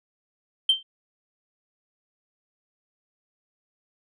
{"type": "tone with exponential decay", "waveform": "sine", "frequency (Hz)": 3130, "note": "G7", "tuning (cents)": -3, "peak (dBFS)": -11, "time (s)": [0.69, 0.83], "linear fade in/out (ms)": 5, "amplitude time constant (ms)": 30, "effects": ["tanh soft clip ceiling -12 dBFS"]}